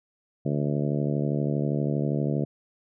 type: harmonic tone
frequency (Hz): 72.5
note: D2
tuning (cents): -22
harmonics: 2 / 3 / 4 / 5 / 6 / 7 / 8 / 9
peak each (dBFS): -26 / -30 / -32 / -34 / -36 / -37 / -38 / -39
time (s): 0.45-2.45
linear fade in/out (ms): 10
effects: none